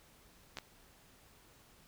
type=clicks; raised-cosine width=0.2 ms; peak=-24 dBFS; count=2; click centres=0.571 / 0.586 s; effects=pink hiss -63 dBFS RMS until 1.87 s